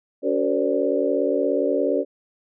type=tone cluster; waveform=sine; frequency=283.3 / 374.8 / 454.9 / 525 / 582 Hz; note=C#4 / F#4 / A#4 / C5 / D5; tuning=+38 / +22 / -42 / +6 / -16 cents; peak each=-25 dBFS; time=0.22-2.05 s; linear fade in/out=50 ms; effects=none